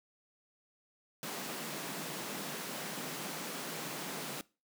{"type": "high-pass noise", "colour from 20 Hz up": "pink", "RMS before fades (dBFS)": -41, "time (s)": [1.23, 4.41], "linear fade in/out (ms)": 0, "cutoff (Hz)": 140, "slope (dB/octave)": 96, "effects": ["noise-tail reverb RT60 0.3 s tail -21 dB re dry"]}